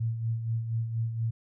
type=tone with tremolo; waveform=sine; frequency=114 Hz; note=A#2; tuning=38 cents flat; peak=-25 dBFS; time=0-1.31 s; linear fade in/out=10 ms; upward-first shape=sine; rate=4.2 Hz; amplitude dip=55%; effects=none